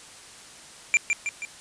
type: tone with echo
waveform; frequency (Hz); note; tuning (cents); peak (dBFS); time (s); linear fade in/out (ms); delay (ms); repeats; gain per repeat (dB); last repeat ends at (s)
square; 2370; D7; +15; -16; 0.94-0.97; 0; 160; 3; -5; 1.45
effects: white hiss -46 dBFS RMS until 1.6 s + resampled to 22050 Hz